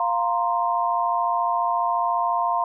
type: chord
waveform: sine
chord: F suspended fourth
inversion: none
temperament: equal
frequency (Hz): 698.5 / 932.3 / 1046.5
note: F5 / Bb5 / C6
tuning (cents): 0 / 0 / 0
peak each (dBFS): -24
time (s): 0-2.64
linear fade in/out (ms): 2
effects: none